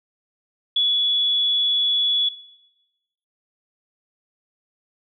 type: tone with amplitude modulation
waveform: sine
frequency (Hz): 3400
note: G#7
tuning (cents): +40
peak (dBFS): -15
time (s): 0.76-2.29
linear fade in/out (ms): 5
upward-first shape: sine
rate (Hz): 218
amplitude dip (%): 25
effects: noise-tail reverb RT60 1.0 s tail -19 dB re dry